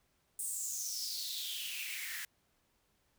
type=noise with high-pass filter sweep; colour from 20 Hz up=white; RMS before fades=-40 dBFS; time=0.39-2.25 s; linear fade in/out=2 ms; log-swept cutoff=9000 to 1700 Hz; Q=6.1; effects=pink hiss -75 dBFS RMS until 3.18 s